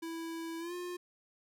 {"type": "tone with pitch glide", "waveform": "square", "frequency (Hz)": [329.6, 355.3], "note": ["E4", "F4"], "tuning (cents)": [0, 30], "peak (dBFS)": -39, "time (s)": [0.02, 0.97], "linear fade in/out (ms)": 10, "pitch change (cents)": 130, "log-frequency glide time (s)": [0.59, 0.74], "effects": []}